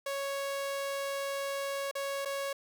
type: tone with dropouts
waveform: sawtooth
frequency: 554.4 Hz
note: C#5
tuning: in tune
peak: -29 dBFS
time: 0.06-2.53 s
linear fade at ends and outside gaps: 5 ms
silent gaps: 1.913-1.952 / 2.25-2.256 s
effects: none